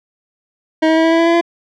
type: tone with pitch steps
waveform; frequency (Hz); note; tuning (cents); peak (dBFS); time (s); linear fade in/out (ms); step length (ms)
25% pulse; 317.3 / 320.4 / 323.6 / 326.8 / 330 / 333.3 / 336.6 / 339.9; D#4 / E4 / E4 / E4 / E4 / E4 / E4 / F4; +34 / -49 / -32 / -15 / +2 / +19 / +36 / -47; -6; 0.82-1.412; 10; 74
effects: low-pass 3000 Hz 12 dB/octave